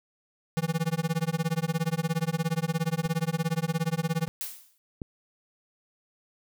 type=tone with tremolo; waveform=square; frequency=163.6 Hz; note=E3; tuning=13 cents flat; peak=-23 dBFS; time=0.57-4.28 s; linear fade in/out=0 ms; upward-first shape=sine; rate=17 Hz; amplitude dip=100%
type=clicks; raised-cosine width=3 ms; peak=-29 / -21 dBFS; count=2; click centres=3.056 / 5.018 s
type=noise with exponential decay; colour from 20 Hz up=blue; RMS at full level=-31 dBFS; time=4.41-4.78 s; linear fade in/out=0 ms; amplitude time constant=80 ms
effects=none